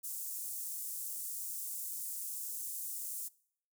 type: high-pass noise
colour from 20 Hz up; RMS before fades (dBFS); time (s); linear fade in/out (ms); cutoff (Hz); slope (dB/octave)
pink; -41; 0.03-3.29; 20; 8000; 24
effects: noise-tail reverb RT60 0.6 s tail -22 dB re dry